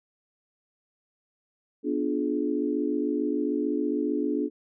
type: chord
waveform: sine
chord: B diminished seventh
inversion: none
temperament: equal with one note detuned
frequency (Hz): 246.9 / 293.7 / 349.2 / 423.8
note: B3 / D4 / F4 / Ab4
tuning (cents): 0 / 0 / 0 / +35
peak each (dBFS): -31 / -27 / -32 / -31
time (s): 1.83-4.5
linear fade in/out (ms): 50
effects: none